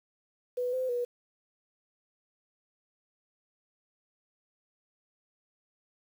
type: tone with pitch steps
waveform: sine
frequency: 494.3 / 514 / 485.4 Hz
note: B4 / C5 / B4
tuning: +1 / -31 / -30 cents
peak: -28 dBFS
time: 0.57-1.05 s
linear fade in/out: 10 ms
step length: 160 ms
effects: 9-bit